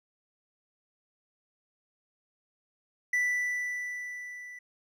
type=tone with level ramp; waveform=triangle; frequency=1975.5 Hz; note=B6; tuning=in tune; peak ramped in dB=-22 to -41 dBFS; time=3.13-4.59 s; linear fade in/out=5 ms; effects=none